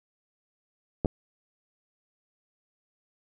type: clicks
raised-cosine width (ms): 2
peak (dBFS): -13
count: 2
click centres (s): 1.048 / 1.058
effects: none